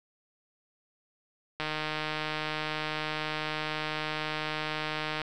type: click train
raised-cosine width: 0.3 ms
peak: -16 dBFS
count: 558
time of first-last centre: 1.6-5.217 s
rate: 154 Hz
effects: none